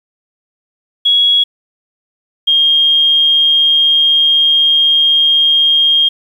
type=tone pair in turn; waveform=sine; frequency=3332 / 3228 Hz; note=G#7 / G#7; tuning=+5 / -50 cents; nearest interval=minor second; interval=55 cents; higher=first; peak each=-7 dBFS; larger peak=neither; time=1.05-1.44 / 2.47-6.09 s; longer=second; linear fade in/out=10 ms; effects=7-bit